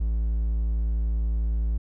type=tone; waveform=triangle; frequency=55.4 Hz; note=A1; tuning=13 cents sharp; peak=-20 dBFS; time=0-1.78 s; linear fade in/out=10 ms; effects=none